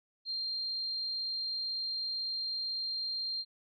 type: tone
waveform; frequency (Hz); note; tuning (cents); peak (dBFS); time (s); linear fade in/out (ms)
sine; 4186; C8; 0; -33; 0.25-3.45; 50
effects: none